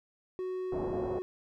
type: tone with pitch glide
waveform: triangle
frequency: 370 to 367.4 Hz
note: F#4 to F#4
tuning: 0 to -12 cents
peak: -31 dBFS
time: 0.39-1.22 s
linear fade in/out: 0 ms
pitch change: -12 cents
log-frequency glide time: 0.7-1.01 s
type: low-pass noise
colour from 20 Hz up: white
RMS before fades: -37 dBFS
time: 0.72-1.19 s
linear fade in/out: 2 ms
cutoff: 710 Hz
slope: 24 dB/octave
effects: none